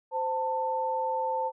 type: tone pair together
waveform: sine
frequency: 519 / 890.3 Hz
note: C5 / A5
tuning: -14 / +20 cents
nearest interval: major sixth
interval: 934 cents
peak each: -31 / -28 dBFS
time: 0.11-1.52 s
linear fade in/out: 50 ms
effects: none